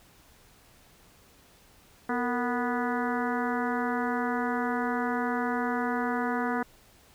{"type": "harmonic tone with a mistuned harmonic", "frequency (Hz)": 245.7, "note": "B3", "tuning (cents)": -9, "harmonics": [1, 2, 3, 4, 5, 6, 7, 8], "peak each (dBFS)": [-30, -34, -34, -35, -37, -36, -39, -43], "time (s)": [2.09, 6.63], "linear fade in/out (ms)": 5, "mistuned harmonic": 2, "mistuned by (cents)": -95, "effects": ["pink hiss -58 dBFS RMS until 7.14 s"]}